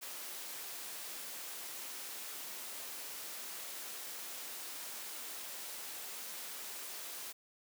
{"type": "high-pass noise", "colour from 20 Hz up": "white", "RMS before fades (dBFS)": -45, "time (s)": [0.01, 7.33], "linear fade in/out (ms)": 20, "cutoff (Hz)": 280, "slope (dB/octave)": 12, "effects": []}